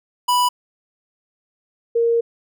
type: tone pair in turn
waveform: square / sine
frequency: 986 / 465.3 Hz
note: B5 / A#4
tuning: -3 / -3 cents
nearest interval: octave + minor second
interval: 1300 cents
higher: first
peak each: -15 / -14 dBFS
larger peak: second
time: 0.28-0.49 / 1.95-2.21 s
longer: second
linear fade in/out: 10 ms
effects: none